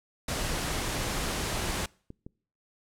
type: noise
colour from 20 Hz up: pink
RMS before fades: -31 dBFS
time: 0.28-1.86 s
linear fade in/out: 5 ms
type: clicks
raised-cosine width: 3 ms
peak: -29 dBFS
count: 4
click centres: 1.697 / 1.742 / 2.104 / 2.265 s
effects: noise-tail reverb RT60 0.5 s tail -25 dB re dry + low-pass 11000 Hz 12 dB/octave